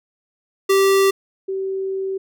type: tone pair in turn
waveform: square / sine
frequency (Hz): 389.9 / 384.5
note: G4 / G4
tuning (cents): -9 / -33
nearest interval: unison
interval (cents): 24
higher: first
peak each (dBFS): -13 / -21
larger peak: first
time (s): 0.69-1.11 / 1.48-2.18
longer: second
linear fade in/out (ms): 10
effects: none